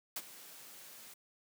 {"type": "noise with ADSR envelope", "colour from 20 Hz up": "white", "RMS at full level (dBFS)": -37, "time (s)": [0.16, 1.14], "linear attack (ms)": 5, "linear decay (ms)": 43, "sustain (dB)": -16, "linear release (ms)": 5, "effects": ["high-pass 150 Hz 12 dB/octave"]}